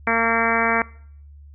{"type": "harmonic tone", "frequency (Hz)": 228.8, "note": "A#3", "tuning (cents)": -32, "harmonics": [1, 2, 3, 4, 5, 6, 7, 8, 9, 10], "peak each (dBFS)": [-26, -26, -26, -26, -26, -26, -26, -26, -26, -26], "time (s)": [0.07, 0.82], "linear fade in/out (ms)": 2, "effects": ["noise-tail reverb RT60 0.6 s tail -22 dB re dry", "added 72 Hz sine -41 dBFS peak until 1.54 s"]}